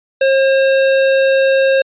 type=tone; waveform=square; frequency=537 Hz; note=C5; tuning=45 cents sharp; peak=-10 dBFS; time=0.21-1.82 s; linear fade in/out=5 ms; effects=resampled to 8000 Hz